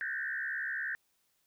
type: tone with frequency modulation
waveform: sine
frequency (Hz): 1690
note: G#6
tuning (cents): +30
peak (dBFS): -33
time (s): 0.01-0.95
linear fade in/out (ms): 0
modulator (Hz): 68.4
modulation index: 2.7
effects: white hiss -75 dBFS RMS until 1.46 s